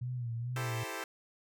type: tone with vibrato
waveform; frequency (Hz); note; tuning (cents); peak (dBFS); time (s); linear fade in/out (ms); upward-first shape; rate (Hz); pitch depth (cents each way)
sine; 120.5; B2; -42; -34; 0.01-0.84; 10; sine; 2.3; 76
type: chord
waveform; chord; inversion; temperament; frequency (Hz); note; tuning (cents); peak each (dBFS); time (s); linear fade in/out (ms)
10% pulse; A minor seventh; second; equal; 329.6 / 392 / 440 / 523.3; E4 / G4 / A4 / C5; 0 / 0 / 0 / 0; -35; 0.56-1.04; 2
effects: none